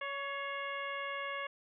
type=harmonic tone with a mistuned harmonic; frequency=560 Hz; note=C#5; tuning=18 cents sharp; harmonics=1 / 2 / 3 / 4 / 5 / 6; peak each=-43 / -41 / -43 / -43 / -47 / -54 dBFS; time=0.01-1.47 s; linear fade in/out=5 ms; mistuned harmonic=4; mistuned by=-56 cents; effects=none